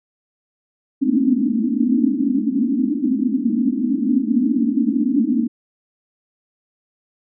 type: band-pass noise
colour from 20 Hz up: pink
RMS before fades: -18 dBFS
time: 1.01-5.48 s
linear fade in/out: 10 ms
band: 220 to 300 Hz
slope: 96 dB/octave
effects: none